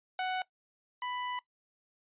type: tone pair in turn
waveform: sawtooth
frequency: 743 / 991.8 Hz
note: F#5 / B5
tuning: +7 / +7 cents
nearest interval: perfect fourth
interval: 500 cents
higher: second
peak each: -27 / -31 dBFS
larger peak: first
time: 0.19-0.42 / 1.02-1.39 s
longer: second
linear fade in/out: 2 ms
effects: noise-tail reverb RT60 0.1 s tail -19 dB re dry + resampled to 8000 Hz